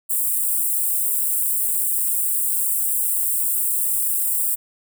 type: high-pass noise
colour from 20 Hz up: white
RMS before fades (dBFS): -21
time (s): 0.09-4.56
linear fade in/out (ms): 20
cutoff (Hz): 7800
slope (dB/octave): 96
effects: none

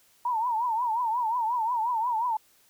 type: tone with vibrato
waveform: sine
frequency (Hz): 932.3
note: A#5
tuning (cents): 0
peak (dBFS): -24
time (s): 0.25-2.37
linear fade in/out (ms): 5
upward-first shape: triangle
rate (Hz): 5.6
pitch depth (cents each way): 150
effects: white hiss -62 dBFS RMS until 2.69 s

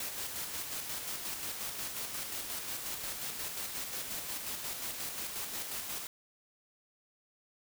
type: noise with tremolo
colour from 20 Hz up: white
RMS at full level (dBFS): -38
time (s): 0-6.07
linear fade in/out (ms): 2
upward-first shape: square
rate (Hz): 5.6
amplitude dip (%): 35
effects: none

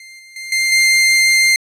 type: tone with level steps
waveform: sawtooth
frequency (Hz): 2098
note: C7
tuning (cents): +4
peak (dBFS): -32 / -35 / -23 / -10 / -6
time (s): 0-1.56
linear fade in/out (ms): 2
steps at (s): 0.19 / 0.36 / 0.52 / 0.72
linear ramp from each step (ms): 2
effects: low-pass 10000 Hz 12 dB/octave

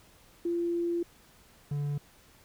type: tone pair in turn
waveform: sine / triangle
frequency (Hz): 343 / 144.67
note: F4 / D3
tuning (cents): -31 / -26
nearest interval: octave + minor third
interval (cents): 1495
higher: first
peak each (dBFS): -27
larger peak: neither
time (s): 0.45-1.03 / 1.71-1.98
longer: first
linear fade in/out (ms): 5
effects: pink hiss -59 dBFS RMS until 2.44 s

